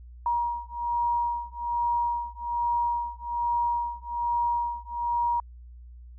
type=beating tone pair; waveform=sine; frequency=950 / 951.2 Hz; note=A#5 / A#5; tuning=+33 / +35 cents; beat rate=1.2 Hz; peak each=-28 dBFS; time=0.26-5.4 s; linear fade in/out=2 ms; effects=added 60 Hz sine -43 dBFS peak until 6.18 s